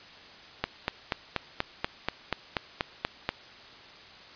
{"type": "click train", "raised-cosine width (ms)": 0.3, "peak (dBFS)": -10, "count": 12, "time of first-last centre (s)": [0.64, 3.291], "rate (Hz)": 4.15, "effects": ["white hiss -49 dBFS RMS until 4.35 s", "resampled to 11025 Hz"]}